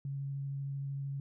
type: tone with vibrato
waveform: sine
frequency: 138.59 Hz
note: C#3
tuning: in tune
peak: -35 dBFS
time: 0.05-1.2 s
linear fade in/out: 2 ms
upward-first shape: triangle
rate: 13 Hz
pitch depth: 11 cents each way
effects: none